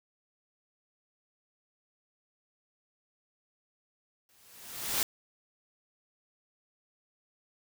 white noise with exponential growth, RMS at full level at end -27 dBFS, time 4.29-5.03 s, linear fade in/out 1 ms, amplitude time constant 160 ms, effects none

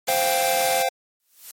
white high-pass noise, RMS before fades -27 dBFS, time 0.07-0.83 s, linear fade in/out 10 ms, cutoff 110 Hz, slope 96 dB/octave
square chord, C suspended fourth, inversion none, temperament just, 523.3 / 697.7 / 784.9 Hz, C5 / F5 / G5, 0 / -2 / +2 cents, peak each -25 dBFS, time 0.08-0.89 s, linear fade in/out 5 ms
blue noise with exponential growth, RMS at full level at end -34 dBFS, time 1.2-1.51 s, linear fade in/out 0 ms, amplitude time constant 66 ms
effects MP3 64 kbps

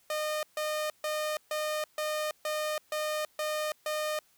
sawtooth tone bursts, 611 Hz, D#5, 32 cents flat, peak -26 dBFS, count 9, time 0.1-4.19 s, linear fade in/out 2 ms, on 330 ms, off 140 ms, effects white hiss -66 dBFS RMS until 4.37 s

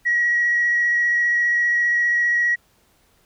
sine tone with vibrato, 1911 Hz, A#6, 43 cents sharp, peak -15 dBFS, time 0.05-2.56 s, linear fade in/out 20 ms, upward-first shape square, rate 15 Hz, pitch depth 10 cents each way, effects tanh soft clip ceiling -11 dBFS + pink hiss -60 dBFS RMS until 3.25 s

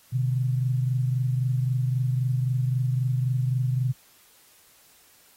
sine tone pair together, 125.71 / 149.5 Hz, B2 / D3, +31 / +31 cents, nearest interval minor third, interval 300 cents, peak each -22 / -30 dBFS, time 0.12-3.93 s, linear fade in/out 20 ms, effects white hiss -57 dBFS RMS until 5.36 s + AAC 48 kbps

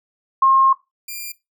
sine / 5% pulse tone pair in turn, 1070 / 2392 Hz, C6 / D7, +38 / +31 cents, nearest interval octave + major second, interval 1393 cents, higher second, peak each -10 / -19 dBFS, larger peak first, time 0.42-0.73 / 1.08-1.32 s, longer first, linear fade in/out 5 ms, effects noise-tail reverb RT60 0.2 s tail -18 dB re dry

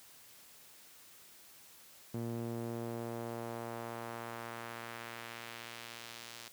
sawtooth tone with band-pass filter sweep, 116.54 Hz, A#2, in tune, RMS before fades -43 dBFS, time 2.14-6.48 s, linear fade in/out 0 ms, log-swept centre 260 to 5000 Hz, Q 0.88, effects white hiss -58 dBFS RMS until 6.52 s + high-pass 60 Hz 12 dB/octave

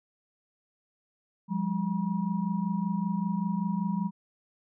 sine tone cluster, 176.6 / 201.8 / 961 Hz, F3 / G#3 / B5, +20 / -49 / -48 cents, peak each -30 / -29 / -38 dBFS, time 1.48-4.11 s, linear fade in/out 50 ms, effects none

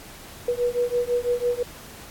sine beating tone pair, 482.5 / 488.5 Hz, B4 / B4, -40 / -19 cents, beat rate 6 Hz, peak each -24 dBFS, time 0.48-1.63 s, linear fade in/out 5 ms, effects pink hiss -43 dBFS RMS until 2.1 s + AAC 64 kbps

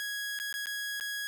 sawtooth tone with dropouts, 1661.2 Hz, G#6, in tune, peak -30 dBFS, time 0-1.27 s, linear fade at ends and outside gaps 0 ms, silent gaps 0.389-0.399 / 0.527-0.54 / 0.658-0.669 / 0.999-1.009 s, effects none

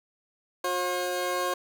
20% pulse tone pair together, 359.1 / 538 Hz, F4 / C5, +48 / +48 cents, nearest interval perfect fifth, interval 700 cents, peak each -26 / -24 dBFS, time 0.64-1.54 s, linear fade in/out 5 ms, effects none

